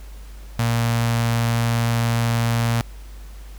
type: tone with notch filter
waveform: sawtooth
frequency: 116.54 Hz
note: A#2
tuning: in tune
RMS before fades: -20 dBFS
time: 0.59-2.81 s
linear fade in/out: 0 ms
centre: 370 Hz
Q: 1.1
effects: added 50 Hz sine -35 dBFS peak until 3.58 s + pink hiss -49 dBFS RMS until 3.58 s